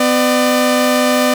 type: tone pair together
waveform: sawtooth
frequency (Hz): 251.8 / 599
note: B3 / D5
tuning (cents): +34 / +34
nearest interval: octave + minor third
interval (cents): 1500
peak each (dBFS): -10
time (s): 0-1.34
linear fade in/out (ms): 5
effects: none